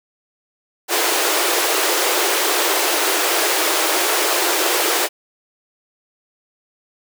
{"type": "high-pass noise", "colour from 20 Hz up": "pink", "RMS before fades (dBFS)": -18, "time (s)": [0.88, 5.09], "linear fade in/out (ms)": 50, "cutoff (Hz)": 320, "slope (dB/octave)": 96, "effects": []}